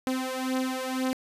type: beating tone pair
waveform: sawtooth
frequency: 258.1 / 260.1 Hz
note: C4 / C4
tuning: -23 / -10 cents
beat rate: 2 Hz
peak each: -26 / -27 dBFS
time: 0.07-1.13 s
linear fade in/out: 0 ms
effects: resampled to 32000 Hz